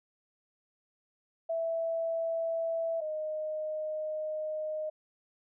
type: tone pair in turn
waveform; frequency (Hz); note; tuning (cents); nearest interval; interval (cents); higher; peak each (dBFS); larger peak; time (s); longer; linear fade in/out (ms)
sine; 659.3 / 618.5; E5 / D#5; 0 / -10; minor second; 110; first; -29 / -32; first; 1.49-3.01 / 3.01-4.9; second; 10
effects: none